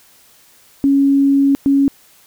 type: tone bursts at uneven times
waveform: sine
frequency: 277.2 Hz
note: C#4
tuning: in tune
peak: -9 dBFS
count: 2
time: 0.84-1.55 / 1.66-1.88 s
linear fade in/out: 0 ms
effects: white hiss -49 dBFS RMS until 2.26 s